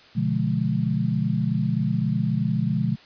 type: chord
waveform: sine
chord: B diminished seventh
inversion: none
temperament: equal with one note detuned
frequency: 123.47 / 146.83 / 174.61 / 211 Hz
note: B2 / D3 / F3 / Ab3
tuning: 0 / 0 / 0 / +28 cents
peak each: -26 dBFS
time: 0.15-2.96 s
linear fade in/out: 20 ms
effects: white hiss -50 dBFS RMS until 3.05 s + resampled to 11025 Hz